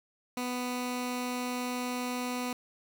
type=tone with notch filter; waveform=15% pulse; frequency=248.2 Hz; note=B3; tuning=9 cents sharp; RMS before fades=-34 dBFS; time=0.37-2.53 s; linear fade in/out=2 ms; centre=600 Hz; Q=1.6; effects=none